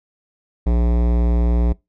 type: tone with hard clipping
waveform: sine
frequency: 59 Hz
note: A#1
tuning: 22 cents sharp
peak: -16 dBFS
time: 0.66-1.73 s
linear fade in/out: 10 ms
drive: 18 dB
effects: noise-tail reverb RT60 0.2 s tail -23 dB re dry